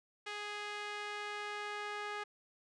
sawtooth tone with band-pass filter sweep, 415.3 Hz, G#4, in tune, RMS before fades -42 dBFS, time 0.26-2.24 s, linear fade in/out 10 ms, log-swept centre 2400 to 1600 Hz, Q 1, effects resampled to 24000 Hz

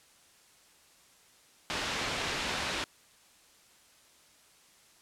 white low-pass noise, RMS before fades -34 dBFS, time 1.7-2.84 s, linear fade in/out 0 ms, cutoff 3600 Hz, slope 12 dB/octave, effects white hiss -61 dBFS RMS until 5.01 s + low-pass 10000 Hz 12 dB/octave

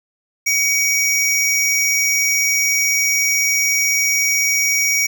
square tone pair together, 2258 / 5690 Hz, C#7 / F8, +31 / +31 cents, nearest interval octave + major third, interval 1600 cents, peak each -17 / -19 dBFS, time 0.46-5.07 s, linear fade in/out 10 ms, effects none

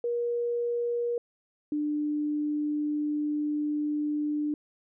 sine tone pair in turn, 476.2 / 297.8 Hz, A#4 / D4, +37 / +24 cents, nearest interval minor sixth, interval 813 cents, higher first, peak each -26 dBFS, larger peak neither, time 0.04-1.18 / 1.72-4.54 s, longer second, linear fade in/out 2 ms, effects none

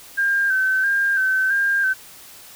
sine tone with vibrato, 1568 Hz, G6, in tune, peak -16 dBFS, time 0.17-1.94 s, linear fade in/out 20 ms, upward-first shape square, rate 1.5 Hz, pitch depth 38 cents each way, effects white hiss -43 dBFS RMS until 2.55 s

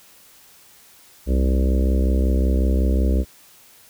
harmonic tone with a mistuned harmonic, 65.41 Hz, C2, in tune, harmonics 1 / 3 / 4 / 5 / 6 / 7 / 8 / 9, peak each -16 / -26 / -28 / -30 / -32 / -33 / -34 / -35 dBFS, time 1.26-3.25 s, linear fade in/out 50 ms, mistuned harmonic 1, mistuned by -23 cents, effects white hiss -50 dBFS RMS until 3.89 s

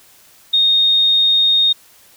sine tone, 3700 Hz, A#7, 14 cents flat, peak -10 dBFS, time 0.53-1.73 s, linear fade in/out 10 ms, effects white hiss -48 dBFS RMS until 2.16 s

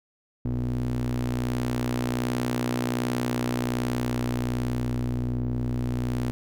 sawtooth ring-modulated tone, 61.3 Hz, B1, 12 cents flat, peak -18 dBFS, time 0.45-6.31 s, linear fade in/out 0 ms, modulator 184 Hz, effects none

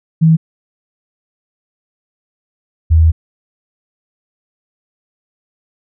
sine tone pair in turn, 161.2 / 80.6 Hz, E3 / E2, -38 / -38 cents, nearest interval octave, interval 1200 cents, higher first, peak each -5 dBFS, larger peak neither, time 0.21-0.37 / 2.9-3.12 s, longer second, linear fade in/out 20 ms, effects none

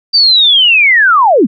sine linear sweep, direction down, 4699 to 171.8 Hz, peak -4 dBFS, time 0.13-1.47 s, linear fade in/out 20 ms, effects none

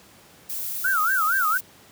violet noise, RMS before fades -30 dBFS, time 0.49-1.61 s, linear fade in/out 10 ms
sine tone with vibrato, 1400 Hz, F6, 4 cents sharp, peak -19 dBFS, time 0.84-1.58 s, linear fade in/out 10 ms, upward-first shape sine, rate 4.3 Hz, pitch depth 220 cents each way
effects pink hiss -51 dBFS RMS until 1.91 s + high-pass 100 Hz 12 dB/octave

